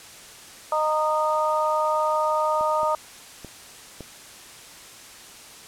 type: harmonic tone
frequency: 308.4 Hz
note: D#4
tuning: 15 cents flat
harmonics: 2 / 3 / 4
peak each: -24 / -24 / -25 dBFS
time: 0.72-2.95 s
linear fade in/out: 2 ms
type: clicks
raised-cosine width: 2 ms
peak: -28 / -27 / -24 / -23 dBFS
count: 4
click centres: 2.61 / 2.832 / 3.447 / 4.007 s
effects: white hiss -44 dBFS RMS until 5.67 s + low-pass 10000 Hz 12 dB/octave